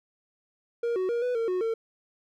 triangle tone with pitch steps, 470.2 / 372.2 / 472.2 / 495.1 / 456.9 / 366.3 / 452.5 Hz, A#4 / F#4 / A#4 / B4 / A#4 / F#4 / A4, +15 / +10 / +22 / +4 / -35 / -17 / +48 cents, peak -23 dBFS, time 0.83-1.74 s, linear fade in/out 5 ms, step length 130 ms, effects none

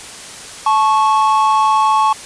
triangle tone pair together, 868.9 / 1104 Hz, A5 / C#6, -22 / -7 cents, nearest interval major third, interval 415 cents, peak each -11 dBFS, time 0.66-2.13 s, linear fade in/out 5 ms, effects white hiss -32 dBFS RMS until 2.25 s + resampled to 22050 Hz

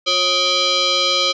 sine tone with frequency modulation, 357.2 Hz, F4, 39 cents sharp, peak -14 dBFS, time 0.06-1.33 s, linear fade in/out 20 ms, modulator 901 Hz, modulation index 5.1, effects none

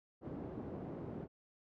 pink band-pass noise, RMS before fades -45 dBFS, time 0.21-1.28 s, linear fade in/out 50 ms, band 130 to 490 Hz, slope 12 dB/octave, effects none

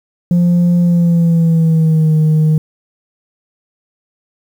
sine tone with pitch glide, 174.61 to 155.56 Hz, F3 to D#3, 0 to 0 cents, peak -5 dBFS, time 0.31-2.58 s, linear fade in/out 2 ms, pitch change -200 cents, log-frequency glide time 0.81-2.16 s, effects tanh soft clip ceiling -7 dBFS + 7-bit

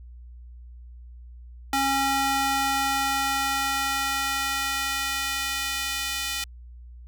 square tone with high-pass filter sweep, 273 Hz, C#4, 26 cents flat, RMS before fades -26 dBFS, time 1.73-6.44 s, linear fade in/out 2 ms, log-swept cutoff 610 to 2600 Hz, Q 0.96, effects added 60 Hz sine -41 dBFS peak until 7.07 s

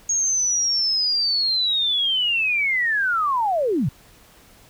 sine linear sweep, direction down, 6600 to 105.9 Hz, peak -18 dBFS, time 0.09-3.89 s, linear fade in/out 5 ms, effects pink hiss -51 dBFS RMS until 4.69 s

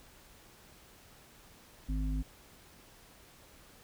harmonic tone, 51.9 Hz, G#1, in tune, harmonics 1 / 3 / 5, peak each -31 / -41 / -39 dBFS, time 1.88-2.23 s, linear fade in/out 20 ms, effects pink hiss -58 dBFS RMS until 3.83 s

